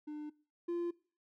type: tone pair in turn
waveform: triangle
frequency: 300.2 / 345.1 Hz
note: D4 / F4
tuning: +38 / -21 cents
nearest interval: major second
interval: 241 cents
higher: second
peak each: -38 / -31 dBFS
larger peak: second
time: 0.07-0.3 / 0.68-0.91 s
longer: neither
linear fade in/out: 10 ms
effects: noise-tail reverb RT60 0.4 s tail -22 dB re dry + tanh soft clip ceiling -27 dBFS